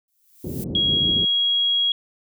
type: noise with exponential growth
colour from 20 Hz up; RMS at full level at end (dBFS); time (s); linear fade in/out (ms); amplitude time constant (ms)
violet; -33; 0.08-0.64; 2; 120
type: low-pass noise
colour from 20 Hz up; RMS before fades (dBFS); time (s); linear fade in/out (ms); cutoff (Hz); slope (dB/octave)
pink; -25; 0.44-1.25; 5; 390; 24
type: tone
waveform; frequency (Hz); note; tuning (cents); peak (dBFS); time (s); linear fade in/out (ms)
sine; 3300; G#7; -12; -17; 0.75-1.92; 2
effects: high-pass 100 Hz 12 dB/octave

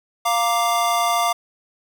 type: chord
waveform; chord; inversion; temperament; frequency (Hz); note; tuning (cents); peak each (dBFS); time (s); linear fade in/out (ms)
square; Bb major; second; equal; 698.5 / 932.3 / 1174.7; F5 / Bb5 / D6; 0 / 0 / 0; -21 / -26 / -22; 0.25-1.33; 10
effects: none

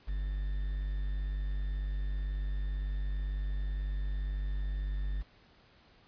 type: tone with quantisation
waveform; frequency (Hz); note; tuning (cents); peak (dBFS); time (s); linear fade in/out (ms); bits
triangle; 49; G1; 0; -29; 0.07-5.23; 20; 9
effects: pink hiss -62 dBFS RMS until 6.07 s + resampled to 11025 Hz

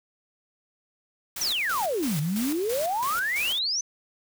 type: noise with tremolo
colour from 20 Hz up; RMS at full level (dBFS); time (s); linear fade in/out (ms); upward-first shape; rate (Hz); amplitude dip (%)
white; -34; 1.36-3.59; 5; square; 3; 60
type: exponential two-way sweep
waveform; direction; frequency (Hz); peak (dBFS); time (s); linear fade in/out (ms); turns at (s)
sine; down then up; 6200 to 141.4 to 6200; -24; 1.41-3.81; 5; 2.19
effects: none

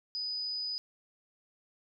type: tone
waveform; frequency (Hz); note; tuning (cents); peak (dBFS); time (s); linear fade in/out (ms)
sine; 4978; D#8; 0; -33; 0.15-0.78; 0
effects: none

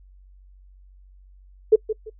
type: tone with echo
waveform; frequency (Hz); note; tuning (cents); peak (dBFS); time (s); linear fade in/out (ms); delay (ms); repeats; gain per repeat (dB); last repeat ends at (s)
sine; 434.9; A4; -20; -8; 1.72-1.76; 10; 170; 2; -12; 2.1
effects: noise-tail reverb RT60 0.1 s tail -25 dB re dry + added 47 Hz sine -47 dBFS peak until 2.19 s

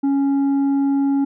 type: tone with tanh clipping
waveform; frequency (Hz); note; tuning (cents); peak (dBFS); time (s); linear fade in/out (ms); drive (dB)
sine; 277.2; C#4; 0; -16; 0.03-1.25; 10; 5
effects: none

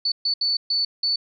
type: tone bursts at uneven times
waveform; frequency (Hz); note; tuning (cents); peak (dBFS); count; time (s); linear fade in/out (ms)
sine; 4480; C#8; +18; -19; 5; 0.05-0.12 / 0.25-0.34 / 0.41-0.57 / 0.7-0.85 / 1.03-1.16; 5
effects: none

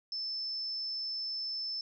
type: tone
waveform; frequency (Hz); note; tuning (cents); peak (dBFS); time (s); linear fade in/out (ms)
sine; 5274; E8; 0; -34; 0.12-1.81; 2
effects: none

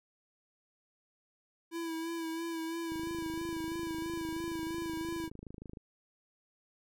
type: tone with vibrato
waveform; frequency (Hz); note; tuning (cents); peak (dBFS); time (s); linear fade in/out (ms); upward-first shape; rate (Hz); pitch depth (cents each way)
square; 329.6; E4; 0; -36; 1.71-5.3; 50; sine; 3; 33
type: click train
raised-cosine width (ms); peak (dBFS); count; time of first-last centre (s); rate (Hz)
3; -33; 76; 2.92-5.772; 26.3
effects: none

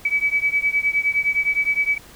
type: beating tone pair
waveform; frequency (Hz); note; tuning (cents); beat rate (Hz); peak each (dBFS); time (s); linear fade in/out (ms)
sine; 2283 / 2292.7; D7 / D7; -50 / -42; 9.7; -20 / -21; 0.05-1.98; 5
effects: pink hiss -45 dBFS RMS until 2.15 s

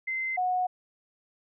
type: tone pair in turn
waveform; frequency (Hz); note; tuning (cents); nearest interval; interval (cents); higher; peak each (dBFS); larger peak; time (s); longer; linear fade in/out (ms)
sine; 2070 / 731.9; C7 / F#5; -19 / -19; octave + tritone; 1800; first; -28 / -24; second; 0.07-0.37 / 0.37-0.67; neither; 10
effects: none

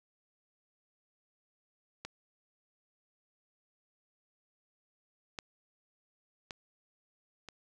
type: clicks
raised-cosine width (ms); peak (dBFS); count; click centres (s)
0.2; -23 / -21 / -23 / -28; 4; 2.05 / 5.388 / 6.508 / 7.487
effects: none

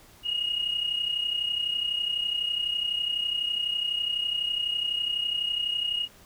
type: tone pair together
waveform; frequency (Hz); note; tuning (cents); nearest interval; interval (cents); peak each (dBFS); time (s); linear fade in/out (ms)
sine; 2868 / 2900; F7 / F#7; +45 / -35; unison; 20; -26 / -31; 0.23-6.08; 50
effects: tanh soft clip ceiling -19 dBFS + pink hiss -54 dBFS RMS until 6.25 s

